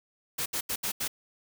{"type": "noise bursts at uneven times", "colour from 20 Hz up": "white", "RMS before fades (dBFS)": -31, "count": 5, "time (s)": [[0.38, 0.46], [0.53, 0.61], [0.69, 0.76], [0.83, 0.92], [1, 1.08]], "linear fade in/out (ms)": 10, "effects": []}